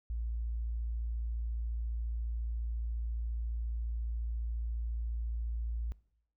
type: tone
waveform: sine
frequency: 57.2 Hz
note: A#1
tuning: 32 cents flat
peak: -33 dBFS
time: 0.1-5.92 s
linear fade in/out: 0 ms
effects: noise-tail reverb RT60 0.7 s tail -21 dB re dry